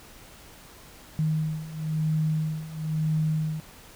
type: beating tone pair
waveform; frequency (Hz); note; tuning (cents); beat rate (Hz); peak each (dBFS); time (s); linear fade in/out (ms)
sine; 155.56 / 156.56; D#3 / D#3; 0 / +11; 1; -29 / -26; 1.19-3.6; 0
effects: pink hiss -49 dBFS RMS until 3.95 s